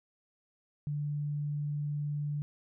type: tone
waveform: sine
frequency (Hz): 146.83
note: D3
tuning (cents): 0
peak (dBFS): -31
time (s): 0.87-2.42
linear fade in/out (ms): 0
effects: none